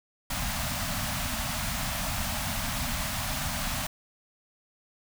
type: band-stop noise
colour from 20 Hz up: pink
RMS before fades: -31 dBFS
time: 0.3-3.87 s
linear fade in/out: 5 ms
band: 270 to 580 Hz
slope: 96 dB/octave
effects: none